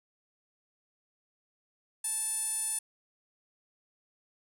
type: tone with band-pass filter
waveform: sawtooth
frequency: 876 Hz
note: A5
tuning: 8 cents flat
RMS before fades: -33 dBFS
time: 2.04-2.79 s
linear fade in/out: 5 ms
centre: 9600 Hz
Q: 10
effects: none